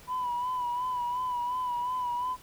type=tone with vibrato; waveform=sine; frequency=987.8 Hz; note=B5; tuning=in tune; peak=-27 dBFS; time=0.07-2.37 s; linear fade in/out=50 ms; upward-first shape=sine; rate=2.8 Hz; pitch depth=46 cents each way; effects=tanh soft clip ceiling -25 dBFS + pink hiss -53 dBFS RMS until 2.42 s